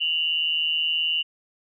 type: tone pair together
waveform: sine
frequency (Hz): 2797 / 2956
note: F7 / F#7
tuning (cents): +2 / -2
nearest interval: minor second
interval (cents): 96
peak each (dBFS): -24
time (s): 0-1.23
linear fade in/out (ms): 20
effects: none